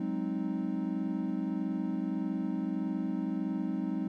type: chord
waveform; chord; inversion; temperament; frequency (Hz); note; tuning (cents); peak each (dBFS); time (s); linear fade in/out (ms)
triangle; Ab dominant seventh; third; equal with one note detuned; 186.07 / 207.7 / 261.6 / 311.1; Gb3 / Ab3 / C4 / Eb4; +10 / 0 / 0 / 0; -34; 0-4.08; 5
effects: none